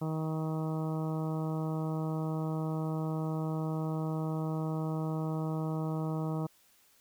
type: harmonic tone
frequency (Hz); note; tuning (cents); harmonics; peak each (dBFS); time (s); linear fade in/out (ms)
158; D#3; +27; 1 / 2 / 3 / 4 / 5 / 6 / 7 / 8; -32 / -38 / -42 / -44 / -46 / -48 / -49 / -50; 0.01-6.47; 10
effects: white hiss -65 dBFS RMS until 7 s